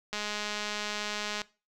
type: click train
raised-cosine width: 0.2 ms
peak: -17 dBFS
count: 270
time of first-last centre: 0.13-1.417 s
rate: 209 Hz
effects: noise-tail reverb RT60 0.3 s tail -19 dB re dry